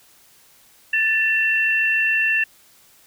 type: tone pair together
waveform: sine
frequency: 1760 / 2707 Hz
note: A6 / E7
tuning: 0 / +45 cents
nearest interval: perfect fifth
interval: 745 cents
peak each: -19 dBFS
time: 0.93-2.44 s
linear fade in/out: 5 ms
effects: white hiss -53 dBFS RMS until 3.06 s